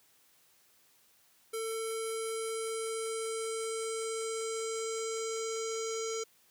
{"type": "tone with low-pass filter sweep", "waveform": "square", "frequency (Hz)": 447.4, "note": "A4", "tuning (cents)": 29, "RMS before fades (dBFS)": -36, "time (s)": [1.53, 6.24], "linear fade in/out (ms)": 10, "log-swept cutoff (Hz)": [11000, 6700], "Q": 5.7, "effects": ["white hiss -66 dBFS RMS until 6.5 s", "high-pass 80 Hz 12 dB/octave"]}